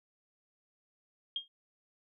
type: tone with exponential decay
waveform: sine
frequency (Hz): 3229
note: G#7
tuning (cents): -49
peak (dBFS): -29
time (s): 1.36-1.48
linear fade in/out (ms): 2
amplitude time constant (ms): 25
effects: none